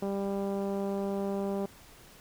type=tone with low-pass filter; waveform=10% pulse; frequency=197.8 Hz; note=G3; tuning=16 cents sharp; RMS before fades=-32 dBFS; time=0.02-1.66 s; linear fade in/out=5 ms; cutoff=520 Hz; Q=0.78; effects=pink hiss -54 dBFS RMS until 2.2 s